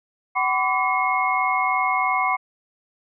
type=tone cluster; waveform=sine; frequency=755 / 1005 / 1148 / 2163 Hz; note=F#5 / B5 / D6 / C#7; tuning=+35 / +30 / -40 / -43 cents; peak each=-24 dBFS; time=0.35-2.37 s; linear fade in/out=20 ms; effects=none